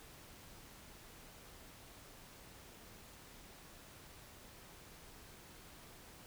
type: silence
effects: pink hiss -57 dBFS RMS until 6.26 s